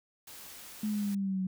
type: noise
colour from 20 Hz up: white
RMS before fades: -48 dBFS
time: 0.27-1.15 s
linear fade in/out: 5 ms
type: exponential sweep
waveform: sine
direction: down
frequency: 214.8 to 185 Hz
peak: -29 dBFS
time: 0.83-1.47 s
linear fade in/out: 5 ms
effects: none